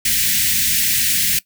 white band-stop noise, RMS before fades -17 dBFS, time 0.05-1.39 s, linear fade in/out 5 ms, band 260 to 1700 Hz, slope 48 dB/octave, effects noise-tail reverb RT60 0.1 s tail -19 dB re dry

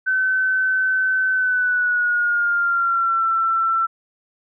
sine tone with pitch glide, 1524 to 1342.1 Hz, G6 to E6, -49 to +31 cents, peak -16 dBFS, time 0.06-3.87 s, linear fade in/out 20 ms, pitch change -220 cents, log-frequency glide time 1.32-3.23 s, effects none

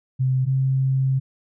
sine tone pair in turn, 130.3 / 133.04 Hz, C3 / C3, -7 / +29 cents, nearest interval unison, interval 36 cents, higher second, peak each -17 dBFS, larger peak neither, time 0.19-0.46 / 0.46-1.2 s, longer second, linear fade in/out 20 ms, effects none

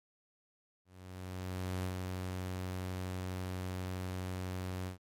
sawtooth tone with ADSR envelope, 92.2 Hz, F#2, 6 cents flat, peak -30 dBFS, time 0.85-4.98 s, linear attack 990 ms, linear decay 80 ms, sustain -3 dB, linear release 110 ms, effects MP3 64 kbps

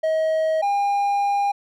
triangle tone pair in turn, 635 / 806.2 Hz, D#5 / G5, +35 / +48 cents, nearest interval major third, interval 413 cents, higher second, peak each -16 dBFS, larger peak neither, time 0.03-0.62 / 0.62-1.52 s, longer second, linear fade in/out 10 ms, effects none

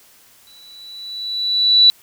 sine tone with exponential growth, 3951 Hz, B7, in tune, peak -5 dBFS, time 0.47-1.9 s, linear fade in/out 0 ms, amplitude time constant 310 ms, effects white hiss -50 dBFS RMS until 2.02 s

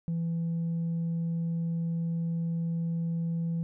triangle tone with tanh clipping, 166.9 Hz, E3, 22 cents sharp, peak -28 dBFS, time 0.08-3.63 s, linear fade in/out 0 ms, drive 6 dB, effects none

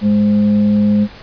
sine tone with frequency modulation, 208 Hz, G#3, 3 cents sharp, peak -9 dBFS, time 0.01-1.08 s, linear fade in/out 50 ms, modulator 312 Hz, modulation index 0.3, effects pink hiss -37 dBFS RMS until 1.22 s + resampled to 11025 Hz

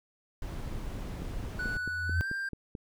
brown noise, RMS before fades -37 dBFS, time 0.42-1.77 s, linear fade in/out 2 ms
click train, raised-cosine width 3 ms, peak -26 dBFS, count 8, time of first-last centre 1.22-2.752 s, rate 4.57 Hz
triangle tone with pitch glide, 1480 to 1586.2 Hz, F#6 to G6, 0 to +20 cents, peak -30 dBFS, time 1.59-2.49 s, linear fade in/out 5 ms, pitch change +120 cents, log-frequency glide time 2.06-2.28 s
sine tone with exponential growth, 85.3 Hz, F2, 40 cents flat, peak -23 dBFS, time 1.65-2.21 s, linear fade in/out 0 ms, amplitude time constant 120 ms
effects none

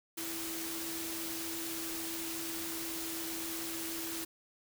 sine tone in noise, 329.6 Hz, E4, in tune, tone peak -42 dBFS, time 0.17-4.25 s, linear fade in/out 10 ms, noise white, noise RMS -40 dBFS, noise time 0.17-4.25 s, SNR -5 dB, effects none

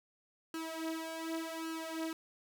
sawtooth tone with flanger, 324.4 Hz, E4, 28 cents flat, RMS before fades -40 dBFS, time 0.54-2.13 s, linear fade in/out 2 ms, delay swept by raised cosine 0.69 to 4.39 ms, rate 0.87 Hz, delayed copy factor +0.85, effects none

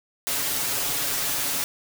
white noise with comb filter, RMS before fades -26 dBFS, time 0.27-1.64 s, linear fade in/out 0 ms, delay 7.1 ms, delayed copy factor +0.8, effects none

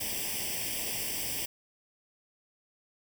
white noise with comb filter, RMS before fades -34 dBFS, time 0-1.46 s, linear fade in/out 10 ms, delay 0.37 ms, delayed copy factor +0.9, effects none

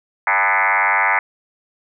sine tone with frequency modulation, 1491 Hz, F#6, 13 cents sharp, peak -13 dBFS, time 0.27-1.19 s, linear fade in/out 2 ms, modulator 98.3 Hz, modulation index 7.4, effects none

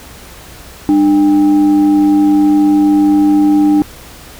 sine tone with frequency modulation, 300 Hz, D4, 37 cents sharp, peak -6 dBFS, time 0.89-3.82 s, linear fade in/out 0 ms, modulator 499 Hz, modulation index 0.35, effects added 60 Hz sine -41 dBFS peak until 4.39 s + pink hiss -35 dBFS RMS until 4.39 s

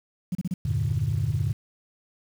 sine tone bursts, 179.8 Hz, F#3, 49 cents flat, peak -23 dBFS, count 4, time 0.32-0.54 s, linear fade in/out 5 ms, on 31 ms, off 32 ms
sine chord, E half-diminished seventh, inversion none, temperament equal, 82.41 / 98 / 116.54 / 146.83 Hz, E2 / G2 / Bb2 / D3, 0 / 0 / 0 / 0 cents, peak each -31 / -27 / -26 / -27 dBFS, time 0.65-1.53 s, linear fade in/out 5 ms
effects tanh soft clip ceiling -16 dBFS + 8-bit

